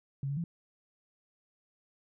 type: tone with pitch steps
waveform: sine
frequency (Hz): 137.8 / 141.4 / 168.5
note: C#3 / C#3 / E3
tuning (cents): -10 / +35 / +38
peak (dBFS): -31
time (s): 0.23-0.44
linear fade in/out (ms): 2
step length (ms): 70
effects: none